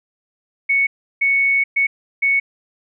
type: tone bursts at uneven times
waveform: sine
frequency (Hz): 2217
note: C#7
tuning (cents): 0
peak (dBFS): -13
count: 4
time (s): 0.69-0.87 / 1.21-1.64 / 1.76-1.87 / 2.22-2.4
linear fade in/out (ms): 10
effects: none